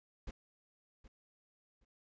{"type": "noise with echo", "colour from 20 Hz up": "brown", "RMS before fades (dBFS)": -43, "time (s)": [0.27, 0.31], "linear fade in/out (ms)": 5, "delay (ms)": 770, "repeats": 2, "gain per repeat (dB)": -14, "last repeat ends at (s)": 1.85, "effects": ["resampled to 16000 Hz"]}